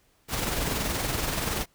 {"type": "noise with amplitude modulation", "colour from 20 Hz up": "pink", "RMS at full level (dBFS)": -27, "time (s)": [0.28, 1.66], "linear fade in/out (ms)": 50, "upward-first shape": "sine", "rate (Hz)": 21.1, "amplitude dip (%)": 40, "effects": ["pink hiss -65 dBFS RMS until 1.74 s"]}